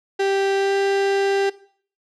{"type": "tone with pitch glide", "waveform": "35% pulse", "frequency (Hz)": [392, 394.7], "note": ["G4", "G4"], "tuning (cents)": [0, 12], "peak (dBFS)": -16, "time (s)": [0.19, 1.5], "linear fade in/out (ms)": 10, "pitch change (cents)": 12, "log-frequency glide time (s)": [0.56, 0.75], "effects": ["noise-tail reverb RT60 0.5 s tail -18 dB re dry", "low-pass 5000 Hz 12 dB/octave"]}